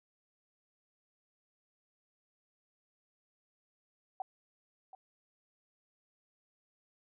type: tone with echo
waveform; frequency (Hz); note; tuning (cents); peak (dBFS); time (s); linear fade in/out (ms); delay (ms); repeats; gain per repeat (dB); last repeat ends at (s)
sine; 759; F#5; +44; -34; 4.2-4.22; 2; 730; 1; -14; 4.95
effects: none